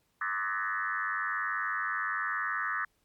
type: tone with frequency modulation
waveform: sine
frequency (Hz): 1500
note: F#6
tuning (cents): +23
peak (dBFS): -29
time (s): 0.21-2.85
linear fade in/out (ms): 5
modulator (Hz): 101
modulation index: 3.7
effects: pink hiss -73 dBFS RMS until 3.04 s + MP3 96 kbps